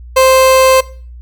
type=tone; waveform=30% pulse; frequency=523.3 Hz; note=C5; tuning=in tune; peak=-3 dBFS; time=0.16-0.81 s; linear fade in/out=10 ms; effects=noise-tail reverb RT60 0.4 s tail -19 dB re dry + added 60 Hz sine -29 dBFS peak until 1.21 s